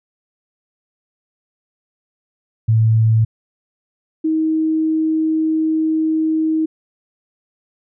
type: tone pair in turn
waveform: sine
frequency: 111.5 / 316.5 Hz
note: A2 / D#4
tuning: +23 / +30 cents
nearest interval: octave + tritone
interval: 1807 cents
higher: second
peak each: -10 / -14 dBFS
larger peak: first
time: 2.68-3.25 / 4.24-6.66 s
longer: second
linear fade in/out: 10 ms
effects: none